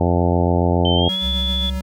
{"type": "harmonic tone", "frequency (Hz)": 87.31, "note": "F2", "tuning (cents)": 0, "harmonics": [1, 2, 3, 4, 5, 6, 7, 8, 9, 10], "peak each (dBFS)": [-18, -21, -23, -24, -25, -26, -26, -27, -28, -28], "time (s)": [0, 1.09], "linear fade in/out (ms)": 10}
{"type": "tone with pitch glide", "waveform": "sine", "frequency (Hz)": [3100, 3440], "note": ["G7", "A7"], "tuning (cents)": [-20, -40], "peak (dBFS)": -20, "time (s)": [0.85, 1.7], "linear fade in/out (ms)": 2, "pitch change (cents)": 180, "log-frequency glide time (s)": [0.95, 1.21]}
{"type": "tone with tremolo", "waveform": "square", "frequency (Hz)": 188.8, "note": "F#3", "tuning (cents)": 35, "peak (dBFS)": -26, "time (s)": [1.09, 1.81], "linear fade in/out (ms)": 2, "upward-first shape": "sine", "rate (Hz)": 7.6, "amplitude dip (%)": 40}
{"type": "tone", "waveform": "triangle", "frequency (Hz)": 67.6, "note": "C#2", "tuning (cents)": -43, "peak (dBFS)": -19, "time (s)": [1.21, 1.82], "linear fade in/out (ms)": 50}
{"effects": []}